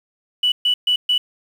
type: tone bursts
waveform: sine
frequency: 2960 Hz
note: F#7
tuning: in tune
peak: -13 dBFS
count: 4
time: 0.43-1.18 s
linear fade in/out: 5 ms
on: 90 ms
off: 130 ms
effects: tanh soft clip ceiling -9 dBFS + 7-bit